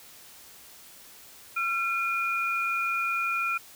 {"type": "tone pair together", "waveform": "sine", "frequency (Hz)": [1363.2, 2429], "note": ["F6", "D#7"], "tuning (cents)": [-42, -42], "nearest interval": "minor seventh", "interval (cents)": 1000, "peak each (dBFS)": -28, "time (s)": [1.56, 3.58], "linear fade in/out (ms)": 10, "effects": ["white hiss -50 dBFS RMS until 3.75 s"]}